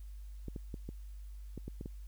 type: clicks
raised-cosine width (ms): 3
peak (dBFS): -29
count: 8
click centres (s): 0.483 / 0.562 / 0.742 / 0.89 / 1.577 / 1.68 / 1.811 / 1.859
effects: added 50 Hz sine -44 dBFS peak until 2.07 s + white hiss -69 dBFS RMS until 2.07 s